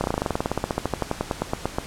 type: slowing click train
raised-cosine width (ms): 1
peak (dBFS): -8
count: 27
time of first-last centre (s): 0.01-1.785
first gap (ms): 30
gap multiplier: 1.06
effects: pink hiss -38 dBFS RMS until 1.86 s + low-pass 10000 Hz 12 dB/octave